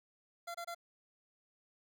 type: tone bursts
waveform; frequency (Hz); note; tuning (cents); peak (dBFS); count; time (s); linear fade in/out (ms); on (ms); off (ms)
25% pulse; 686; F5; -31; -37; 3; 0.47-0.748; 10; 76; 25
effects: 13-bit